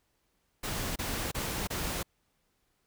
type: noise bursts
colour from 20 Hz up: pink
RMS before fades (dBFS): -34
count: 4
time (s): 0.63-2.031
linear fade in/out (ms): 10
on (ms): 330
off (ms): 27
effects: pink hiss -75 dBFS RMS until 2.86 s